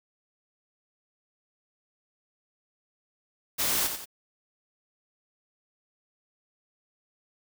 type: noise with echo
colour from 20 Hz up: white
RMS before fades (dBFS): -27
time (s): 3.58-3.88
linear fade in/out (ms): 20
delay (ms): 89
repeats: 2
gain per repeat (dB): -7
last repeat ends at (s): 4.058
effects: none